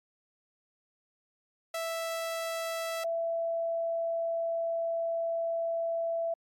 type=tone pair in turn; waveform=sawtooth / sine; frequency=659.3 / 666.6 Hz; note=E5 / E5; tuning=0 / +19 cents; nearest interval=unison; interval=19 cents; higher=second; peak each=-28 dBFS; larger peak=neither; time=1.74-3.04 / 3.04-6.34 s; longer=second; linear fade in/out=5 ms; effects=MP3 64 kbps